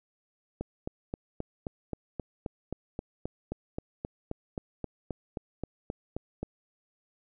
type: click train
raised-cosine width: 2 ms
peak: -20 dBFS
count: 23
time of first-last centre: 0.61-6.43 s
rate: 3.78 Hz
effects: none